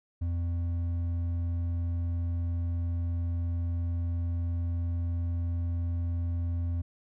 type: tone with hard clipping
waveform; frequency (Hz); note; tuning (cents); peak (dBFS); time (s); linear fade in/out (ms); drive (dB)
triangle; 85.7; F2; -32; -29; 0.21-6.82; 10; 8
effects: none